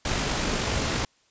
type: noise with amplitude modulation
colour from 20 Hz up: pink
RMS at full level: -25 dBFS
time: 0.05-1.05 s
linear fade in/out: 2 ms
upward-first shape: sine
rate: 49.7 Hz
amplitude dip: 30%
effects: white hiss -64 dBFS RMS until 1.3 s + resampled to 16000 Hz